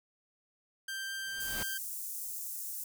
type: tone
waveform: sawtooth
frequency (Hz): 1574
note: G6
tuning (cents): +7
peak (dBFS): -33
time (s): 0.88-1.78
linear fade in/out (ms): 5
type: noise with exponential growth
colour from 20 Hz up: pink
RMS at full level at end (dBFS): -37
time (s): 1.12-1.63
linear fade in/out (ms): 1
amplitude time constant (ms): 110
type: high-pass noise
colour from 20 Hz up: white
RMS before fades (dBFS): -40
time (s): 1.4-2.84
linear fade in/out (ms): 5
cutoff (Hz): 7000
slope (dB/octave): 24
effects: none